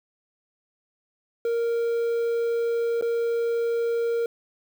triangle tone with dropouts, 466.2 Hz, A#4, in tune, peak -20 dBFS, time 1.45-4.26 s, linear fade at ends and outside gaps 2 ms, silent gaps 3.012-3.023 s, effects 8-bit

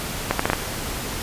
accelerating click train, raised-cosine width 0.5 ms, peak -3 dBFS, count 5, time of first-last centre 0.31-0.533 s, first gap 84 ms, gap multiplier 0.73, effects pink hiss -29 dBFS RMS until 1.22 s + resampled to 32000 Hz

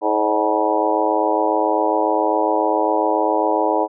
harmonic tone with a mistuned harmonic, 107.3 Hz, A2, 43 cents flat, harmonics 3 / 4 / 5 / 6 / 7 / 8 / 9, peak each -23 / -23 / -23 / -23 / -23 / -23 / -23 dBFS, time 0.01-3.88 s, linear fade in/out 50 ms, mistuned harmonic 6, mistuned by -60 cents, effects none

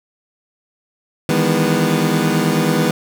25% pulse chord, E major seventh, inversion third, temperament equal with one note detuned, 155.56 / 164.81 / 203.4 / 246.9 Hz, D#3 / E3 / G#3 / B3, 0 / 0 / -36 / 0 cents, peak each -16 dBFS, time 1.29-2.91 s, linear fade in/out 2 ms, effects none

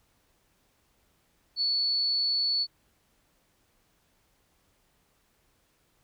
sine tone, 4435 Hz, C#8, in tune, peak -24 dBFS, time 1.56-2.67 s, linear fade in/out 50 ms, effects pink hiss -69 dBFS RMS until 6.03 s

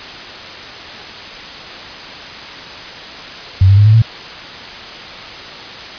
sine tone with pitch steps, 94.6 / 98.9 / 103.4 / 108.1 / 113.02 Hz, F#2 / G2 / G#2 / A2 / A2, +39 / +16 / -7 / -30 / +47 cents, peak -4 dBFS, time 3.61-4.02 s, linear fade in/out 5 ms, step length 82 ms, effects white hiss -29 dBFS RMS until 5.98 s + resampled to 11025 Hz

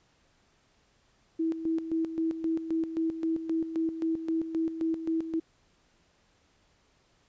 sine tone with tremolo, 325 Hz, E4, 24 cents flat, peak -25 dBFS, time 1.39-5.4 s, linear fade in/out 10 ms, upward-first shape square, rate 3.8 Hz, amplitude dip 65%, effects pink hiss -67 dBFS RMS until 7.28 s + resampled to 16000 Hz

